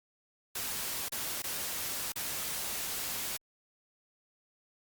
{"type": "noise with dropouts", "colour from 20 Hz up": "white", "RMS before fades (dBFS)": -36, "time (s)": [0.55, 3.37], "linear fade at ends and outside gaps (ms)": 5, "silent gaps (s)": [[1.086, 1.12], [1.422, 1.439], [2.122, 2.158]], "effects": ["Opus 48 kbps"]}